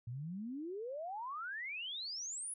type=exponential sweep; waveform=sine; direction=up; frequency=112.9 to 10548 Hz; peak=-40 dBFS; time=0.07-2.54 s; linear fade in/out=5 ms; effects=none